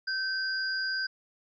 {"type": "tone pair together", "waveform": "sine", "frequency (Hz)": [1546, 4859], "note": ["G6", "D#8"], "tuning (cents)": [-24, -42], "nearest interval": "octave + minor sixth", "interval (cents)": 1982, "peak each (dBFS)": [-30, -33], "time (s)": [0.07, 1.07], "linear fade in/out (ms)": 10, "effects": []}